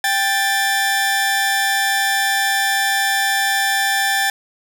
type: tone pair together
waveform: sawtooth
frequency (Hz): 788.1 / 1760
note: G5 / A6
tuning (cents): +9 / 0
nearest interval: octave + major second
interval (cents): 1391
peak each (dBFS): -16 / -14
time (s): 0.04-4.3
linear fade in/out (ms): 2
effects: none